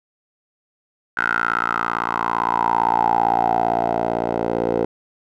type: tone with band-pass filter sweep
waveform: 10% pulse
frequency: 57.7 Hz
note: A#1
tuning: 17 cents flat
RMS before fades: -20 dBFS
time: 1.17-4.85 s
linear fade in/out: 5 ms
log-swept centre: 1500 to 500 Hz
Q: 7.1
effects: none